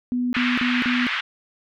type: tone bursts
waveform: sine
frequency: 246.9 Hz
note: B3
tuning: in tune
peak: -20 dBFS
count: 4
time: 0.12-1.068 s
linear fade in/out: 0 ms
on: 210 ms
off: 36 ms
type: band-pass noise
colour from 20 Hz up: pink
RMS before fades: -25 dBFS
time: 0.34-1.21 s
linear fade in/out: 10 ms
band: 1400 to 3000 Hz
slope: 24 dB/octave
effects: none